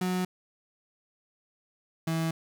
35% pulse tone pair in turn, 182.9 / 162.95 Hz, F#3 / E3, -20 / -20 cents, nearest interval major second, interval 200 cents, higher first, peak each -25 dBFS, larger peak neither, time 0.01-0.25 / 2.07-2.31 s, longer neither, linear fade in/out 5 ms, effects none

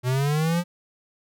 square linear sweep, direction up, 122.4 to 177.8 Hz, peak -21 dBFS, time 0.03-0.64 s, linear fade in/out 50 ms, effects none

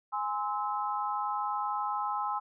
sine chord, Ab augmented, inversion none, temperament just, 830.6 / 1038.3 / 1297.8 Hz, Ab5 / C6 / E6, 0 / -14 / -27 cents, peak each -33 / -34 / -35 dBFS, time 0.12-2.4 s, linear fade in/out 20 ms, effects none

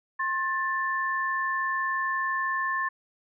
sine tone pair together, 1068 / 1763.5 Hz, C6 / A6, +35 / +3 cents, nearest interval major sixth, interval 868 cents, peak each -28 dBFS, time 0.19-2.89 s, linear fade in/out 10 ms, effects none

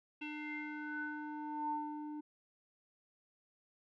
square tone with low-pass filter sweep, 300 Hz, D4, 37 cents sharp, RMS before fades -42 dBFS, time 0.21-2.21 s, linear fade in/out 10 ms, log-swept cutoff 2700 to 620 Hz, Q 8.7, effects none

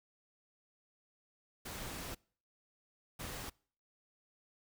pink noise bursts at uneven times, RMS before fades -44 dBFS, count 2, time 1.65-2.15 / 3.19-3.5 s, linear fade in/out 10 ms, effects noise-tail reverb RT60 0.5 s tail -26 dB re dry

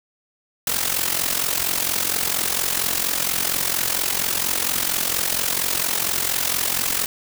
white noise with amplitude modulation, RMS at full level -19 dBFS, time 0.67-7.06 s, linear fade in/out 2 ms, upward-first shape sine, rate 44.3 Hz, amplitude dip 75%, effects none

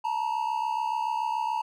triangle tone pair together, 880 / 947 Hz, A5 / A#5, 0 / +27 cents, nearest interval minor second, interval 127 cents, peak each -27 dBFS, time 0.04-1.62 s, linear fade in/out 10 ms, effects none

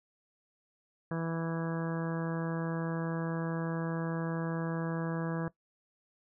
harmonic tone, 164.81 Hz, E3, in tune, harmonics 1 / 2 / 3 / 4 / 5 / 6 / 7 / 8 / 9 / 10, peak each -33 / -39 / -40 / -44 / -50 / -47 / -47 / -50 / -51 / -46 dBFS, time 1.11-5.48 s, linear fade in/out 2 ms, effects noise-tail reverb RT60 0.1 s tail -18 dB re dry

